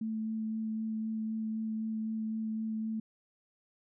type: tone with vibrato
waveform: sine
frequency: 220 Hz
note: A3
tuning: in tune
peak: -32 dBFS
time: 0.01-3 s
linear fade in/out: 5 ms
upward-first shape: sine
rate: 3.9 Hz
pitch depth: 10 cents each way
effects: none